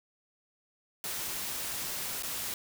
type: noise with dropouts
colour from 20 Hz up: white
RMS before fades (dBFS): -36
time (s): 1.04-2.54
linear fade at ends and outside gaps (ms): 1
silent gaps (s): 2.224-2.233
effects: none